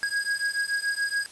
square beating tone pair, 1640 / 1647 Hz, G#6 / G#6, -22 / -15 cents, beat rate 7 Hz, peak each -29 dBFS, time 0.03-1.26 s, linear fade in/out 0 ms, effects white hiss -48 dBFS RMS until 1.31 s + resampled to 24000 Hz

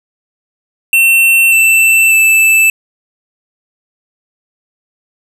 square tone with pitch steps, 2700 / 2669 / 2638 Hz, E7 / E7 / E7, +41 / +21 / +1 cents, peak -6 dBFS, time 0.93-2.7 s, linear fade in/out 2 ms, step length 590 ms, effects none

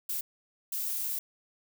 violet noise bursts at uneven times, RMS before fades -33 dBFS, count 2, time 0.09-0.21 / 0.72-1.19 s, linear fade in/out 5 ms, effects none

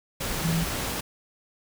sine tone in noise, 164.81 Hz, E3, in tune, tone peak -23 dBFS, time 0.44-0.64 s, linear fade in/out 10 ms, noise pink, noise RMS -30 dBFS, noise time 0.2-1.01 s, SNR +4 dB, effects none

